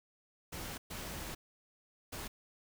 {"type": "noise bursts at uneven times", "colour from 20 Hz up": "pink", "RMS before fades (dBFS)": -43, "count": 3, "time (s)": [[0.52, 0.78], [0.9, 1.35], [2.12, 2.28]], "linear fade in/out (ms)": 10, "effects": []}